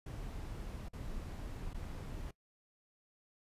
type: noise with dropouts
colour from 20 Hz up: brown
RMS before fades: -43 dBFS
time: 0.06-2.31 s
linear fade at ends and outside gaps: 5 ms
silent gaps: 0.886-0.932 / 1.734-1.744 s
effects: noise-tail reverb RT60 0.1 s tail -21 dB re dry + resampled to 32000 Hz